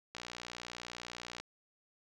click train, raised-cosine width 0.2 ms, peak -25 dBFS, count 76, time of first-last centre 0.15-1.4 s, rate 60 Hz, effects none

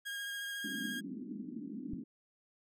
30% pulse tone with vibrato, 1627 Hz, G#6, 36 cents flat, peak -36 dBFS, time 0.05-1.01 s, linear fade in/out 20 ms, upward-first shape sine, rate 14 Hz, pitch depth 15 cents each way
pink band-pass noise, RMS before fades -43 dBFS, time 0.64-2.04 s, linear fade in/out 5 ms, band 200 to 300 Hz, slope 48 dB/octave
click, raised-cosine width 5 ms, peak -30 dBFS, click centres 1.935 s
effects none

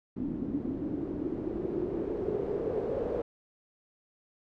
white noise with low-pass filter sweep, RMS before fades -33 dBFS, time 0.16-3.22 s, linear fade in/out 5 ms, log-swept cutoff 260 to 490 Hz, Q 5.6, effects none

